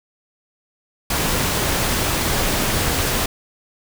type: noise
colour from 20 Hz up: pink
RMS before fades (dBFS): -20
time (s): 1.1-3.26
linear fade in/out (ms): 5
effects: none